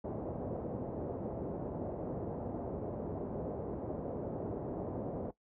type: low-pass noise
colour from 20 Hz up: white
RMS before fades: -39 dBFS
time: 0.04-5.31 s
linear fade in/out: 5 ms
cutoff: 600 Hz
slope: 24 dB/octave
effects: noise-tail reverb RT60 0.1 s tail -17 dB re dry + high-pass 60 Hz 12 dB/octave